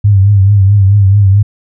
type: tone with vibrato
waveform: sine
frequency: 99.5 Hz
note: G2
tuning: 26 cents sharp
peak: -3 dBFS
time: 0.04-1.43 s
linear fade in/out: 10 ms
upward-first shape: triangle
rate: 4.6 Hz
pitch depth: 85 cents each way
effects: none